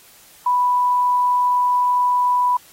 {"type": "tone", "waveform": "sine", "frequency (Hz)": 987.8, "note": "B5", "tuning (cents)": 0, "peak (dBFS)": -14, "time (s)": [0.46, 2.57], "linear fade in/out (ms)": 5, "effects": ["white hiss -48 dBFS RMS until 2.72 s", "AAC 48 kbps"]}